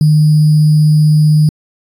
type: tone with sample-and-hold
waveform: sine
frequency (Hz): 152.6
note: D#3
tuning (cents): -33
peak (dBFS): -5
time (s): 0.01-1.49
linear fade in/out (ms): 2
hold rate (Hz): 4900
effects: resampled to 32000 Hz